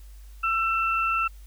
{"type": "tone pair together", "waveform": "sine", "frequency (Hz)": [1337.5, 2678], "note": ["E6", "E7"], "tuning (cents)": [25, 27], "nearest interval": "octave", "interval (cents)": 1202, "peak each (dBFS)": [-23, -27], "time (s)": [0.43, 1.28], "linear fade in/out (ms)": 10, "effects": ["added 50 Hz sine -42 dBFS peak until 1.46 s", "white hiss -59 dBFS RMS until 1.46 s"]}